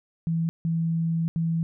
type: tone bursts at uneven times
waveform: sine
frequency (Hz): 164.81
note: E3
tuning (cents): 0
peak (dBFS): -22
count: 3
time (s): 0.27-0.49 / 0.65-1.28 / 1.36-1.63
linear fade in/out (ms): 0
effects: none